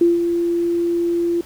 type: tone with ADSR envelope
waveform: sine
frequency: 342.7 Hz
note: F4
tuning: 33 cents flat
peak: -9 dBFS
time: 0.01-1.41 s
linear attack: 4 ms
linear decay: 170 ms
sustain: -7 dB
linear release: 3 ms
effects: pink hiss -44 dBFS RMS until 1.45 s